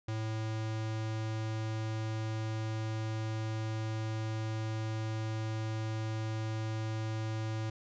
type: tone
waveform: square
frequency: 110 Hz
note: A2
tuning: in tune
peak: -34 dBFS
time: 0.08-7.7 s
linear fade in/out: 5 ms
effects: resampled to 16000 Hz